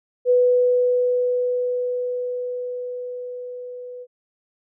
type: tone with level ramp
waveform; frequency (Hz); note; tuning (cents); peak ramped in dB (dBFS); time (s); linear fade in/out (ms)
sine; 495.1; B4; +4; -12 to -33; 0.25-4.07; 50
effects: none